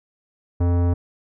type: tone with tanh clipping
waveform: sine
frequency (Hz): 87.31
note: F2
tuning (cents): 0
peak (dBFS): -18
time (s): 0.6-0.94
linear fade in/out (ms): 10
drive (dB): 18
effects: none